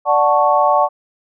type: chord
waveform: sine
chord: D major seventh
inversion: none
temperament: equal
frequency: 587.3 / 740 / 880 / 1108.7 Hz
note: D5 / F#5 / A5 / C#6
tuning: 0 / 0 / 0 / 0 cents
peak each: -16 dBFS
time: 0.05-0.89 s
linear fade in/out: 50 ms
effects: none